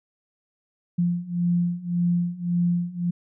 sine beating tone pair, 173.3 / 175.1 Hz, F3 / F3, -13 / +5 cents, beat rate 1.8 Hz, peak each -25 / -23 dBFS, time 0.98-3.11 s, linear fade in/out 10 ms, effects none

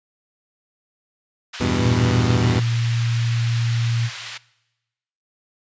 white band-pass noise, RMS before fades -34 dBFS, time 1.53-4.38 s, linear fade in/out 10 ms, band 1300 to 3900 Hz, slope 12 dB/octave
15% pulse chord, E minor, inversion none, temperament equal, 82.41 / 98 / 123.47 Hz, E2 / G2 / B2, 0 / 0 / 0 cents, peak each -17 dBFS, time 1.6-2.6 s, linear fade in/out 10 ms
sine tone, 116.54 Hz, A#2, in tune, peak -18 dBFS, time 1.77-4.1 s, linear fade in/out 50 ms
effects noise-tail reverb RT60 1.0 s tail -21 dB re dry + resampled to 16000 Hz

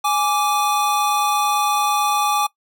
square tone pair together, 830.6 / 1168.6 Hz, G#5 / D6, 0 / -9 cents, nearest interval tritone, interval 591 cents, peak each -20 dBFS, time 0.04-2.47 s, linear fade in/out 10 ms, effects noise-tail reverb RT60 0.1 s tail -20 dB re dry

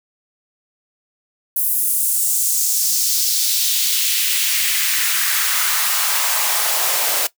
white noise with high-pass filter sweep, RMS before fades -18 dBFS, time 1.56-7.27 s, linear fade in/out 5 ms, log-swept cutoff 12000 to 510 Hz, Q 1.6, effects noise-tail reverb RT60 0.1 s tail -17 dB re dry

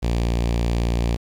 sawtooth tone with notch filter, 58.27 Hz, A#1, in tune, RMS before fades -21 dBFS, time 0.02-1.17 s, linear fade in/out 20 ms, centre 1400 Hz, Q 1.3, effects low-pass 7000 Hz 12 dB/octave + 8-bit

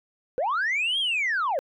sine linear two-way sweep, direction up then down, 466.8 to 3322 to 495 Hz, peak -21 dBFS, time 0.38-1.59 s, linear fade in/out 0 ms, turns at 0.99 s, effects tanh soft clip ceiling -20 dBFS

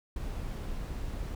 brown noise with ADSR envelope, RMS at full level -34 dBFS, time 0.16-1.35 s, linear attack 4 ms, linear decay 16 ms, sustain -2 dB, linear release 5 ms, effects none

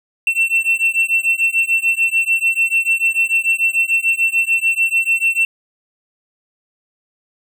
triangle beating tone pair, 2694 / 2700.8 Hz, E7 / E7, +37 / +41 cents, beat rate 6.8 Hz, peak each -15 dBFS, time 0.27-5.45 s, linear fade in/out 2 ms, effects none

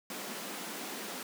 pink high-pass noise, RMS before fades -41 dBFS, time 0.1-1.23 s, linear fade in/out 2 ms, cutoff 190 Hz, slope 48 dB/octave, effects none

